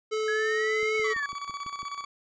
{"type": "tone", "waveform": "square", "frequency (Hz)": 434, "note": "A4", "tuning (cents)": -24, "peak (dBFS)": -27, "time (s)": [0.11, 1.14], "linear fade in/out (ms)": 20}
{"type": "exponential two-way sweep", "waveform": "sine", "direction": "up then down", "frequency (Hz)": [1661.2, 2217, 1661.2], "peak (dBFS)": -28, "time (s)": [0.28, 1.26], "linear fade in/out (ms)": 2, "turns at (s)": 0.97}
{"type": "click train", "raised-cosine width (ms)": 3, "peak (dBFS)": -36, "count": 7, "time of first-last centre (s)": [0.83, 1.83], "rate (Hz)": 6}
{"type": "tone with tremolo", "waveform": "40% pulse", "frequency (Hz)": 1138, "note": "C#6", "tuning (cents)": 45, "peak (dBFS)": -31, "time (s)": [1.04, 2.05], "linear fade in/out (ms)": 5, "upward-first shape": "square", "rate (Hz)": 16, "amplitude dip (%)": 60}
{"effects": ["resampled to 16000 Hz"]}